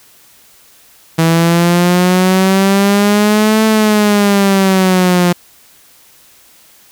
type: exponential two-way sweep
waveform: sawtooth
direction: up then down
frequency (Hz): 162.6 to 220 to 175.1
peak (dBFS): -4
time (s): 1.18-5.33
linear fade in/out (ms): 10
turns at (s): 3.65
effects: white hiss -45 dBFS RMS until 6.91 s